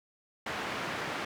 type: band-pass noise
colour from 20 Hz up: white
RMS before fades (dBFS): -36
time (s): 0.46-1.25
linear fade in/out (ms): 5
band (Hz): 120 to 1900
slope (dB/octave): 12
effects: none